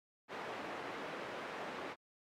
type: band-pass noise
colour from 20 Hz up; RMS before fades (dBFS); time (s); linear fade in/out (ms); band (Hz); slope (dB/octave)
pink; -44; 0.28-1.96; 50; 330 to 2100; 12
effects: MP3 96 kbps